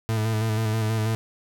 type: tone with vibrato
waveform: 40% pulse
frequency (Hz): 110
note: A2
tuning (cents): 0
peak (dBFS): -21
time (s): 0.09-1.15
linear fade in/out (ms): 0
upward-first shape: square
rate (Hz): 6.2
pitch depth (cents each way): 30
effects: none